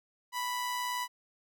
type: tone with amplitude modulation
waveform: sawtooth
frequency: 987.8 Hz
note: B5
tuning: in tune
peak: -27 dBFS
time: 0.32-1.08 s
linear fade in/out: 50 ms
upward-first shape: sine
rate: 119 Hz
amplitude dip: 30%
effects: none